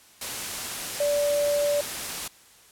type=tone in noise; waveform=sine; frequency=581 Hz; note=D5; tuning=19 cents flat; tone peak=-21 dBFS; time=1-1.81 s; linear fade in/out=5 ms; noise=white; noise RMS=-32 dBFS; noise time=0.21-2.28 s; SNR=+8 dB; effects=white hiss -54 dBFS RMS until 2.71 s + low-pass 12000 Hz 12 dB/octave